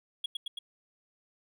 triangle tone with echo, 3322 Hz, G#7, in tune, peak -28 dBFS, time 0.24-0.26 s, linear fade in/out 5 ms, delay 110 ms, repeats 3, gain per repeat -2 dB, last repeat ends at 0.59 s, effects none

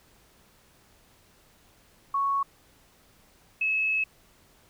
sine tone pair in turn, 1108.7 / 2587 Hz, C#6 / E7, 0 / -33 cents, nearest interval octave + minor third, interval 1467 cents, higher second, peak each -23 dBFS, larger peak neither, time 2.14-2.43 / 3.61-4.04 s, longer second, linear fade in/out 5 ms, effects pink hiss -60 dBFS RMS until 4.69 s

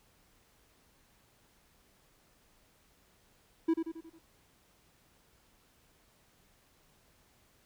triangle tone with echo, 327.1 Hz, E4, 13 cents flat, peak -22 dBFS, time 3.68-3.74 s, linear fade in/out 10 ms, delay 90 ms, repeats 5, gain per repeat -6 dB, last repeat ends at 4.19 s, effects pink hiss -67 dBFS RMS until 7.65 s

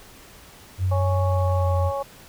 sine tone with pitch glide, 93.1 to 88.28 Hz, F#2 to F2, +11 to +19 cents, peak -19 dBFS, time 0.78-1.92 s, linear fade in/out 50 ms, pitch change -92 cents, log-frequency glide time 1.2-1.76 s
harmonic tone, 277.2 Hz, C#4, in tune, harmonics 2 / 3 / 4, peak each -26 / -30 / -32 dBFS, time 0.91-2.03 s, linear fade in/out 10 ms
effects pink hiss -47 dBFS RMS until 2.28 s

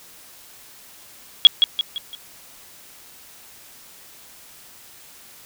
sine tone with echo, 3322 Hz, G#7, in tune, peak -3 dBFS, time 1.45-1.47 s, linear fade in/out 0 ms, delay 170 ms, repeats 4, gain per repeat -7 dB, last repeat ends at 2.15 s, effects white hiss -46 dBFS RMS until 5.45 s

